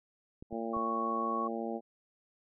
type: clicks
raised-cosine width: 3 ms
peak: -33 dBFS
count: 3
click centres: 0.425 / 0.527 / 0.767 s
type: harmonic tone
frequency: 114.3 Hz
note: A#2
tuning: 34 cents flat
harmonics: 2 / 3 / 4 / 5 / 6 / 7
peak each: -38 / -40 / -41 / -42 / -43 / -43 dBFS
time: 0.5-1.81 s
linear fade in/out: 50 ms
type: tone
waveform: sine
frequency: 1108.7 Hz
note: C#6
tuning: in tune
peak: -32 dBFS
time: 0.73-1.48 s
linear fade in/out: 10 ms
effects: none